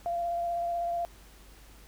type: tone with vibrato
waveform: sine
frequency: 689 Hz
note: F5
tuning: 24 cents flat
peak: -28 dBFS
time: 0.06-1.05 s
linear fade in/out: 0 ms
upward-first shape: square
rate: 16 Hz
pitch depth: 11 cents each way
effects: added 50 Hz sine -52 dBFS peak until 1.87 s + pink hiss -56 dBFS RMS until 1.87 s